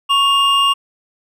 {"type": "tone pair together", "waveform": "triangle", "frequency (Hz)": [1108.7, 2815], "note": ["C#6", "F7"], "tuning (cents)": [0, 13], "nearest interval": "octave + major third", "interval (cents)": 1613, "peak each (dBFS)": -12, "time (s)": [0.09, 0.74], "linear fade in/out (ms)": 20, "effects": []}